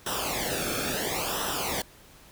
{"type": "noise with flanger", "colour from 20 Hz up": "pink", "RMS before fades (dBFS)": -30, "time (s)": [0.06, 1.82], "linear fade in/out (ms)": 5, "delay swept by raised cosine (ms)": [0.44, 1.04], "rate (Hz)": 0.73, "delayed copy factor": -0.8, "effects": ["pink hiss -53 dBFS RMS until 2.31 s"]}